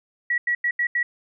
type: tone bursts at uneven times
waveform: sine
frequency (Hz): 1927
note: B6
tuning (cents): -43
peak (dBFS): -19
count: 5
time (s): 0.3-0.38 / 0.47-0.55 / 0.64-0.71 / 0.79-0.87 / 0.95-1.03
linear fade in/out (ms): 5
effects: none